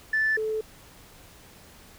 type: tone pair in turn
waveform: sine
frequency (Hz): 1755 / 435.7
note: A6 / A4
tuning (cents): -5 / -17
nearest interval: 2 octaves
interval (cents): 2412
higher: first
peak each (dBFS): -20 / -25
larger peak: first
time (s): 0.13-0.37 / 0.37-0.61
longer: neither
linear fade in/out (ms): 5
effects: tanh soft clip ceiling -17 dBFS + pink hiss -51 dBFS RMS until 1.98 s